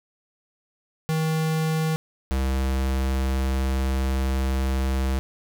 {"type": "tone pair in turn", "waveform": "square", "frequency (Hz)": [158.7, 66.07], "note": ["D#3", "C2"], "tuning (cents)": [35, 17], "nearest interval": "octave + minor third", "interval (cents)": 1518, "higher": "first", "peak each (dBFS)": -22, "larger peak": "neither", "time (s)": [[1.09, 1.96], [2.31, 5.19]], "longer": "second", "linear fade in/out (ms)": 0, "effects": []}